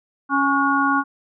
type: harmonic tone with a mistuned harmonic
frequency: 277.2 Hz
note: C#4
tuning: in tune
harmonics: 1 / 3 / 4 / 5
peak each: -21 / -24 / -20 / -21 dBFS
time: 0.29-1.04 s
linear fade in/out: 50 ms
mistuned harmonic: 5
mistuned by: +63 cents
effects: none